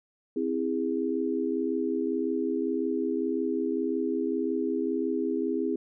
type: chord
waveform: sine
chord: C augmented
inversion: none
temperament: just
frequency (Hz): 261.6 / 327 / 408.8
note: C4 / E4 / G#4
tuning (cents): 0 / -14 / -27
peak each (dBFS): -30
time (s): 0.36-5.76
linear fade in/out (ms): 5
effects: none